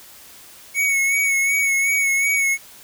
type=tone with vibrato; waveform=square; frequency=2217 Hz; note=C#7; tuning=in tune; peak=-17 dBFS; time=0.74-2.58 s; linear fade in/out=50 ms; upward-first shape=sine; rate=2.7 Hz; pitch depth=33 cents each way; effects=white hiss -44 dBFS RMS until 2.83 s